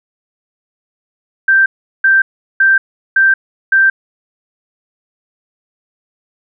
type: tone bursts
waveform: sine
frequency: 1568 Hz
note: G6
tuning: in tune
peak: -6 dBFS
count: 5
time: 1.48-3.9 s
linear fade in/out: 5 ms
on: 180 ms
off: 380 ms
effects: none